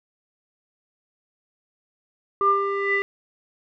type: tone with low-pass filter sweep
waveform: square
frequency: 397.4 Hz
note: G4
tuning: 24 cents sharp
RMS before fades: -22 dBFS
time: 2.41-3.02 s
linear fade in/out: 0 ms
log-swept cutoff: 1100 to 2200 Hz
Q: 9.8
effects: none